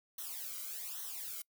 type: noise with flanger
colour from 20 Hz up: blue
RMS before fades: -43 dBFS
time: 0.18-1.42 s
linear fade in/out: 5 ms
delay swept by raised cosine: 0.41 to 1.15 ms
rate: 1.2 Hz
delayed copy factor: -1
effects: noise-tail reverb RT60 0.1 s tail -25 dB re dry